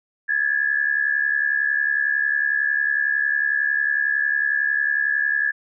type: tone pair together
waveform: sine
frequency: 1661.2 / 1732.2 Hz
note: G#6 / A6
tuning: 0 / -28 cents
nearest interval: minor second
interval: 72 cents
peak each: -21 dBFS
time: 0.28-5.52 s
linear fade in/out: 20 ms
effects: none